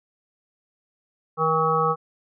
harmonic tone with a mistuned harmonic, 160.6 Hz, E3, 45 cents flat, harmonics 1 / 3 / 5 / 7 / 8, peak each -28 / -24 / -27 / -23 / -24 dBFS, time 1.37-1.96 s, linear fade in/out 50 ms, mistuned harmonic 3, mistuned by -19 cents, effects none

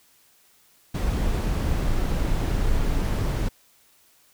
brown noise, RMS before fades -23 dBFS, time 0.94-3.49 s, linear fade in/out 10 ms, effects white hiss -59 dBFS RMS until 4.33 s

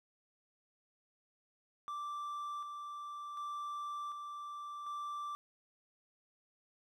triangle tone with tremolo, 1173 Hz, D6, 2 cents flat, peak -37 dBFS, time 1.88-5.35 s, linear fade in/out 0 ms, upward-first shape square, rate 0.67 Hz, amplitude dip 35%, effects none

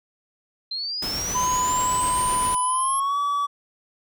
sine linear sweep, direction up, 4092 to 11175 Hz, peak -26 dBFS, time 0.71-3 s, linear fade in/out 5 ms
pink noise with tremolo, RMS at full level -31 dBFS, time 1.02-2.55 s, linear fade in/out 5 ms, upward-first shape triangle, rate 7.9 Hz, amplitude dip 25%
triangle tone with pitch glide, 1002 to 1144.4 Hz, B5 to D6, +25 to -45 cents, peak -19 dBFS, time 1.34-3.47 s, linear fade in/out 20 ms, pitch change +230 cents, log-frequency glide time 2.63-3.18 s
effects none

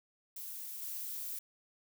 violet noise with level steps, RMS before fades -44 / -41 dBFS, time 0.36-1.39 s, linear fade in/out 5 ms, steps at 0.82 s, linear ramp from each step 2 ms, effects none

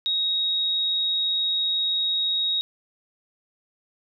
sine tone, 3777 Hz, A#7, 22 cents sharp, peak -21 dBFS, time 0.06-2.61 s, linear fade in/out 0 ms, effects none

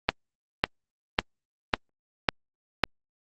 click train, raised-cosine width 0.3 ms, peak -3 dBFS, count 6, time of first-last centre 0.09-2.837 s, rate 1.82 Hz, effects Opus 24 kbps

